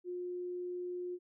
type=tone; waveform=sine; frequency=357.4 Hz; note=F4; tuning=40 cents sharp; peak=-37 dBFS; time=0.04-1.19 s; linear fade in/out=50 ms; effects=none